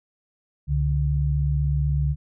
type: tone pair together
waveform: sine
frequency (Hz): 67.91 / 143.9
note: C#2 / D3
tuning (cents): -35 / -35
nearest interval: octave + minor second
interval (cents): 1300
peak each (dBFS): -22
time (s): 0.67-2.16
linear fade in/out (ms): 50
effects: none